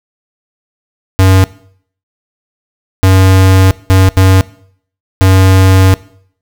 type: tone bursts at uneven times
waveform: square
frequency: 94.7 Hz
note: F#2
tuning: 41 cents sharp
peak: -4 dBFS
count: 5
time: 1.19-1.44 / 3.03-3.71 / 3.9-4.09 / 4.17-4.41 / 5.21-5.94 s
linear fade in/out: 0 ms
effects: noise-tail reverb RT60 0.6 s tail -20 dB re dry